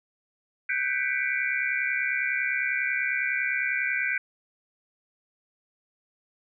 sine tone cluster, 1512 / 1582 / 1985 / 2234 / 2366 Hz, F#6 / G6 / B6 / C#7 / D7, +37 / +15 / +8 / +13 / +12 cents, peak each -31 dBFS, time 0.69-4.18 s, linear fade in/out 5 ms, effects none

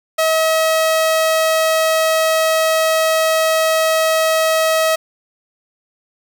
sawtooth tone, 640 Hz, D#5, 49 cents sharp, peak -9 dBFS, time 0.18-4.96 s, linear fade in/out 10 ms, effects none

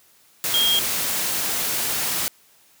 sine tone in noise, 3240 Hz, G#7, 43 cents flat, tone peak -17 dBFS, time 0.54-0.79 s, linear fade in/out 0 ms, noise white, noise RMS -24 dBFS, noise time 0.44-2.28 s, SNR +4 dB, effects white hiss -56 dBFS RMS until 2.8 s + high-pass 80 Hz 12 dB/octave

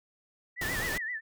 sine tone with vibrato, 1864.7 Hz, A#6, in tune, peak -32 dBFS, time 0.56-1.21 s, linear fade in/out 50 ms, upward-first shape sine, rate 7.7 Hz, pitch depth 120 cents each way
pink noise, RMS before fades -35 dBFS, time 0.61-0.98 s, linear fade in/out 5 ms
effects none

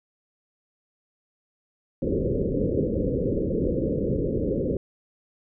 white low-pass noise, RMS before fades -25 dBFS, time 2.02-4.77 s, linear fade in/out 2 ms, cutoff 540 Hz, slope 96 dB/octave, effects none

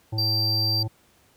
harmonic tone, 110 Hz, A2, in tune, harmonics 1 / 3 / 5 / 7 / 8, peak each -25 / -37 / -43 / -44 / -45 dBFS, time 0.12-0.88 s, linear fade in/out 10 ms
triangle tone, 4699 Hz, D8, in tune, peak -21 dBFS, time 0.18-0.83 s, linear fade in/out 5 ms
effects pink hiss -60 dBFS RMS until 1.36 s + high-pass 60 Hz 12 dB/octave

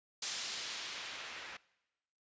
blue noise with low-pass filter sweep, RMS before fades -43 dBFS, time 0.22-1.57 s, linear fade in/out 5 ms, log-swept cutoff 5900 to 2000 Hz, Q 1, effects noise-tail reverb RT60 1.0 s tail -22 dB re dry + resampled to 16000 Hz

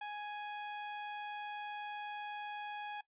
sawtooth tone, 832 Hz, G#5, 3 cents sharp, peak -37 dBFS, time 0.01-3.01 s, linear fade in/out 5 ms, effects noise-tail reverb RT60 0.1 s tail -17 dB re dry + resampled to 8000 Hz

